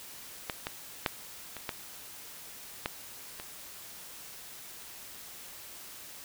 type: clicks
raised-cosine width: 0.3 ms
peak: -15 / -17 / -10 / -24 / -16 / -14 / -24 dBFS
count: 7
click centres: 0.498 / 0.669 / 1.062 / 1.567 / 1.692 / 2.859 / 3.399 s
effects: white hiss -47 dBFS RMS until 6.24 s